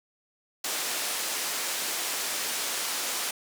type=band-pass noise; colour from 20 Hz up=white; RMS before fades=-31 dBFS; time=0.64-3.31 s; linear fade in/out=5 ms; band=320 to 10000 Hz; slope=12 dB/octave; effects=none